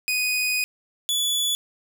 sawtooth tone pair in turn, 2489 / 3435 Hz, D#7 / A7, 0 / -42 cents, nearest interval tritone, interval 558 cents, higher second, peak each -18 dBFS, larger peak neither, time 0.08-0.64 / 1.09-1.55 s, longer first, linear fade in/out 0 ms, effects none

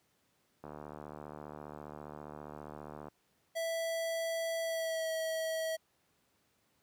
click train, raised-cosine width 1 ms, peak -31 dBFS, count 184, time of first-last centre 0.64-3.083 s, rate 74.9 Hz
square tone with pitch glide, 659.3 to 644.6 Hz, E5 to E5, 0 to -39 cents, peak -34 dBFS, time 3.55-5.77 s, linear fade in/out 20 ms, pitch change -39 cents, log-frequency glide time 4.61-5.11 s
effects pink hiss -74 dBFS RMS until 6.82 s + high-pass 100 Hz 12 dB/octave

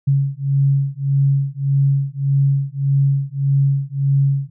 sine beating tone pair, 137.6 / 139.3 Hz, C#3 / C#3, -12 / +9 cents, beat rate 1.7 Hz, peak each -17 dBFS, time 0.07-4.5 s, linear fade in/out 10 ms, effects none

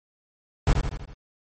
brown noise with echo, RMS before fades -17 dBFS, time 0.67-0.73 s, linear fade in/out 2 ms, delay 81 ms, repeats 5, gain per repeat -5 dB, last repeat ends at 1.135 s, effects MP3 32 kbps

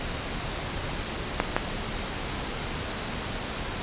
clicks, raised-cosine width 0.5 ms, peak -6 dBFS, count 2, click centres 1.401 / 1.565 s, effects pink hiss -32 dBFS RMS until 3.82 s + resampled to 8000 Hz

